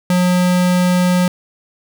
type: tone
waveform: square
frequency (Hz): 180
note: F#3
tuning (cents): -47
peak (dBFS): -12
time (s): 0.1-1.28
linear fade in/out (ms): 2
effects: none